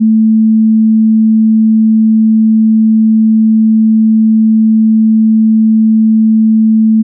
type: tone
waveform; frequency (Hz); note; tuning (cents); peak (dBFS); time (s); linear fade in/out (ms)
sine; 220; A3; 0; -4; 0-7.03; 20
effects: none